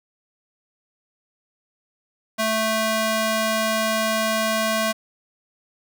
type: tone with high-pass filter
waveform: square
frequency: 220 Hz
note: A3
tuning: in tune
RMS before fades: -22 dBFS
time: 2.38-4.93 s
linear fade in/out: 20 ms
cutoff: 510 Hz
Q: 0.68
effects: none